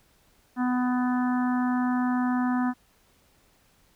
harmonic tone, 249.6 Hz, B3, 19 cents sharp, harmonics 1 / 3 / 4 / 5 / 6 / 7, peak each -23 / -33 / -35 / -37 / -39 / -40 dBFS, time 0.56-2.74 s, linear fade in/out 50 ms, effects pink hiss -63 dBFS RMS until 3.95 s

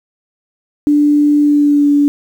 sine tone with pitch glide, 293.7 to 288.5 Hz, D4 to D4, 0 to -31 cents, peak -7 dBFS, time 0.87-2.08 s, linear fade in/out 0 ms, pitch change -31 cents, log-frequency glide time 1.41-1.89 s, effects 7-bit

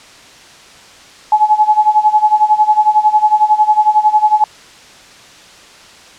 sine tone with tremolo, 852 Hz, G#5, 44 cents sharp, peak -4 dBFS, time 1.32-4.44 s, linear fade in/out 2 ms, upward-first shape sine, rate 11 Hz, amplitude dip 85%, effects white hiss -39 dBFS RMS until 6.18 s + low-pass 6000 Hz 12 dB/octave

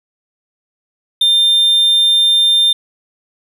triangle tone, 3600 Hz, A7, 39 cents sharp, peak -7 dBFS, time 1.21-2.73 s, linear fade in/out 5 ms, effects none

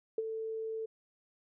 sine tone with ADSR envelope, 443.9 Hz, A4, 15 cents sharp, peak -27 dBFS, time 0.18-0.86 s, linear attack 3 ms, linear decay 30 ms, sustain -8 dB, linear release 9 ms, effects none

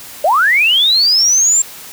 sine linear sweep, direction up, 554.4 to 7459 Hz, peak -8 dBFS, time 0.24-1.62 s, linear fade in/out 5 ms, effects white hiss -33 dBFS RMS until 1.92 s

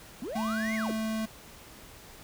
triangle linear two-way sweep, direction up then down, 200.6 to 2205 to 200.6 Hz, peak -32 dBFS, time 0.22-0.92 s, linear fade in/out 2 ms, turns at 0.75 s
square tone, 220 Hz, A3, in tune, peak -30 dBFS, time 0.35-1.26 s, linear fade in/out 10 ms
effects pink hiss -50 dBFS RMS until 2.23 s

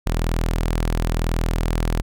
sawtooth tone, 41 Hz, E1, 9 cents flat, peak -15 dBFS, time 0.06-2.02 s, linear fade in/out 10 ms, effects none

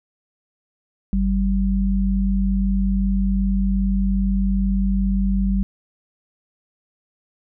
sine tone pair together, 48.8 / 194.3 Hz, G1 / G3, -7 / -15 cents, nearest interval 2 octaves, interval 2392 cents, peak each -19 dBFS, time 1.13-5.63 s, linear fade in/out 0 ms, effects none

